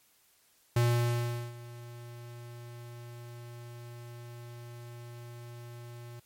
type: tone with ADSR envelope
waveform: square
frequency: 119.4 Hz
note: A#2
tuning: 42 cents sharp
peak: -23 dBFS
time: 0.76-6.2 s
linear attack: 5 ms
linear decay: 760 ms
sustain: -21 dB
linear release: 8 ms
effects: white hiss -66 dBFS RMS until 6.25 s + MP3 64 kbps